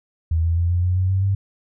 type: tone with pitch steps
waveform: sine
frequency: 81.3 / 83.49 / 85.74 / 88.05 / 90.42 / 92.85 / 95.35 / 97.92 Hz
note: E2 / E2 / F2 / F2 / F#2 / F#2 / G2 / G2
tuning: -23 / +23 / -31 / +15 / -39 / +7 / -47 / -1 cents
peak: -16 dBFS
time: 0.31-1.35 s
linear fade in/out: 5 ms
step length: 130 ms
effects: none